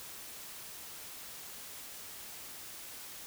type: silence
effects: white hiss -47 dBFS RMS until 3.26 s